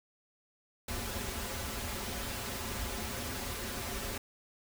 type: noise with comb filter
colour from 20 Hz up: pink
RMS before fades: -38 dBFS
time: 0.88-4.18 s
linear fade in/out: 5 ms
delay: 6.4 ms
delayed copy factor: -0.85
effects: none